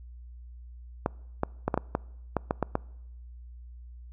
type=clicks; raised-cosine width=1 ms; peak=-11 dBFS; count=10; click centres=1.061 / 1.434 / 1.68 / 1.742 / 1.776 / 1.951 / 2.367 / 2.509 / 2.627 / 2.754 s; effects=noise-tail reverb RT60 0.9 s tail -25 dB re dry + added 60 Hz sine -43 dBFS peak until 4.12 s